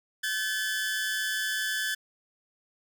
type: tone pair together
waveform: sawtooth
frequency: 1536 / 1724.1 Hz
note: G6 / A6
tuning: -36 / -36 cents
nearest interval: major second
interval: 200 cents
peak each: -29 / -26 dBFS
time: 0.23-1.95 s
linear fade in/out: 10 ms
effects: 10-bit